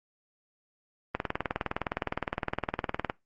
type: click train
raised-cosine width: 0.5 ms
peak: -13 dBFS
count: 39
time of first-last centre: 1.15-3.099 s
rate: 19.5 Hz
effects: noise-tail reverb RT60 0.2 s tail -22 dB re dry + Opus 24 kbps